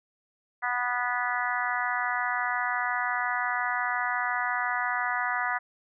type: harmonic tone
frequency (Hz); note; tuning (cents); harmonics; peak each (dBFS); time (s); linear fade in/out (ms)
245.7; B3; -9; 3 / 4 / 5 / 6 / 7 / 8; -33 / -33 / -33 / -33 / -33 / -33; 0.62-5.59; 20
effects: none